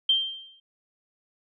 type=tone with exponential decay; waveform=sine; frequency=3154 Hz; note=G7; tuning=10 cents sharp; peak=-16 dBFS; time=0.09-0.6 s; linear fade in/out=5 ms; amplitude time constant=110 ms; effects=none